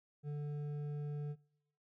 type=tone with hard clipping; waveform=sine; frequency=146.83 Hz; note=D3; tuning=in tune; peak=-40 dBFS; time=0.23-1.36 s; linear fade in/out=50 ms; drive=7 dB; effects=noise-tail reverb RT60 0.9 s tail -26 dB re dry